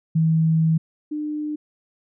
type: tone pair in turn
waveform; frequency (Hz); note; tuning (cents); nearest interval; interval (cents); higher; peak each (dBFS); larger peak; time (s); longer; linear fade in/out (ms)
sine; 160.9 / 300.9; E3 / D4; -42 / +42; major seventh; 1084; second; -15 / -24; first; 0.15-0.78 / 1.11-1.56; first; 10
effects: none

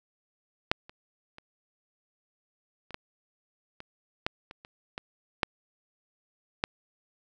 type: clicks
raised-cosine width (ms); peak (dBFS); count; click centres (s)
0.3; -6 / -30 / -30 / -29 / -18 / -26 / -11 / -27 / -30 / -19 / -7 / -9; 12; 0.715 / 0.895 / 1.384 / 2.907 / 2.944 / 3.804 / 4.265 / 4.511 / 4.649 / 4.979 / 5.432 / 6.639
effects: none

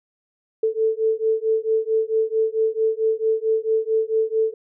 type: beating tone pair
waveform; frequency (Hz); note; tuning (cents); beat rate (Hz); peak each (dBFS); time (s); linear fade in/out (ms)
sine; 440 / 444.5; A4 / A4; 0 / +18; 4.5; -21; 0.63-4.54; 5
effects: none

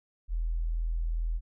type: tone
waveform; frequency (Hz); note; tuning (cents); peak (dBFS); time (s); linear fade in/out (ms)
sine; 41.2; E1; 0; -27; 0.28-1.41; 50
effects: none

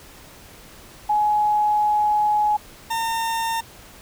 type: tone pair in turn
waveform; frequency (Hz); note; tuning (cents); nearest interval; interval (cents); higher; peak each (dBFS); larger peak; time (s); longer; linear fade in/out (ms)
sine / 40% pulse; 841 / 910.4; G#5 / A#5; +22 / -41; minor second; 137; second; -16 / -21; first; 1.09-2.57 / 2.9-3.61; first; 10
effects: pink hiss -45 dBFS RMS until 4.01 s

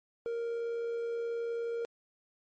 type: tone with amplitude modulation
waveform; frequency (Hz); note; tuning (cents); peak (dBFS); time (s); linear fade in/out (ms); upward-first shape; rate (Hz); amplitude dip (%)
triangle; 466.2; A#4; 0; -29; 0.26-1.85; 0; sine; 78.9; 25
effects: MP3 32 kbps

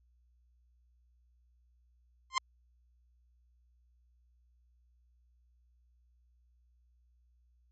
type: tone with exponential growth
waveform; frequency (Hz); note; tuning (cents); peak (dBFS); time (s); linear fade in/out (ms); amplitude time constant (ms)
sawtooth; 1046.5; C6; 0; -20; 2.3-2.38; 2; 16
effects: added 60 Hz sine -65 dBFS peak until 7.71 s + MP3 32 kbps

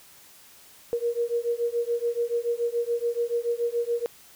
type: beating tone pair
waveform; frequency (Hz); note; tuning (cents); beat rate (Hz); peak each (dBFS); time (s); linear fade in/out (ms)
sine; 469.1 / 476.1; A#4 / A#4; +11 / +37; 7; -27; 0.93-4.06; 0
effects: white hiss -52 dBFS RMS until 4.35 s

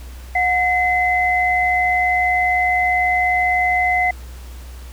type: tone pair together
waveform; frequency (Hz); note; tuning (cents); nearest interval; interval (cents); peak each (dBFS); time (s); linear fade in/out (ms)
sine; 727 / 2045; F#5 / C7; -31 / -40; octave + tritone; 1791; -17; 0.35-4.11; 5
effects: added 62 Hz sine -32 dBFS peak until 4.92 s + pink hiss -44 dBFS RMS until 4.92 s

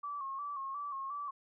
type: tone with vibrato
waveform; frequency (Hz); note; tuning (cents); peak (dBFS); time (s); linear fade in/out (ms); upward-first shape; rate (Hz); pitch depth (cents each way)
sine; 1119; C#6; +16; -37; 0.03-1.31; 10; square; 2.8; 57
effects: none

